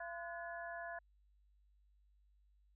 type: harmonic tone with a mistuned harmonic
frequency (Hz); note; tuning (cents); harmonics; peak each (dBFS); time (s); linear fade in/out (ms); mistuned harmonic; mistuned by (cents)
341.1; F4; -41; 2 / 3 / 4 / 5; -46 / -53 / -52 / -49; 0-0.99; 5; 4; +120
effects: added 50 Hz sine -68 dBFS peak until 2.75 s